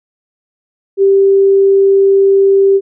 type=tone; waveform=sine; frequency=392 Hz; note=G4; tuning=in tune; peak=-5 dBFS; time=0.97-2.81 s; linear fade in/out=50 ms; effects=none